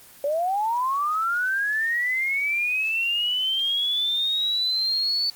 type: linear sweep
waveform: sine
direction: up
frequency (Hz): 554.4 to 4506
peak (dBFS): -21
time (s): 0.24-5.3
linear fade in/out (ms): 2
effects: white hiss -48 dBFS RMS until 5.35 s + Opus 24 kbps